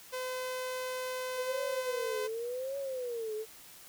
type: tone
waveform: sawtooth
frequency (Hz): 510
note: C5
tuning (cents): -44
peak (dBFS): -31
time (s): 0.12-2.28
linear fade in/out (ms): 20
type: tone with vibrato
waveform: sine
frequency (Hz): 488.3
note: B4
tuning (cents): -20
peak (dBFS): -34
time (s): 1.36-3.46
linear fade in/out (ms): 50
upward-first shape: triangle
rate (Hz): 0.88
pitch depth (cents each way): 240
effects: white hiss -53 dBFS RMS until 3.88 s